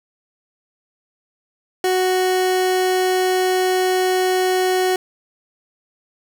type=tone; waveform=30% pulse; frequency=370 Hz; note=F#4; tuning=in tune; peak=-13 dBFS; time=1.84-4.96 s; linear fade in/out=2 ms; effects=none